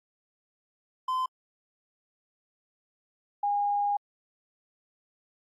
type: tone pair in turn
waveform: triangle / sine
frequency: 1028 / 815.9 Hz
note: C6 / G#5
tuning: -31 / -31 cents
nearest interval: major third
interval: 400 cents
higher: first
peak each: -24 dBFS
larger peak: neither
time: 1.08-1.26 / 3.43-3.97 s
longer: second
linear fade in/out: 5 ms
effects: AAC 64 kbps